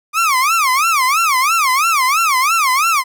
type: tone with vibrato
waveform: 30% pulse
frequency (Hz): 1174.7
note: D6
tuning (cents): 0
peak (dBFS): -9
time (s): 0.13-3.04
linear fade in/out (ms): 50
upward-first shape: sine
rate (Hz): 3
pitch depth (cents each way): 260
effects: none